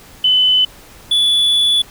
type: tone pair in turn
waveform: sine / triangle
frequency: 3017 / 3441 Hz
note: F#7 / A7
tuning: +33 / -39 cents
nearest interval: major second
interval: 228 cents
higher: second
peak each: -9 dBFS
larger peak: neither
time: 0.24-0.65 / 1.11-1.82 s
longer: second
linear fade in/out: 5 ms
effects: pink hiss -41 dBFS RMS until 1.9 s